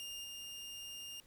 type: tone with level steps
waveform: sawtooth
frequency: 2815 Hz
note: F7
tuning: 13 cents sharp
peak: -40 / -42 dBFS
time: 0-1.2 s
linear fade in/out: 0 ms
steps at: 0.24 s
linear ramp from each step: 2 ms
effects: pink hiss -66 dBFS RMS until 1.26 s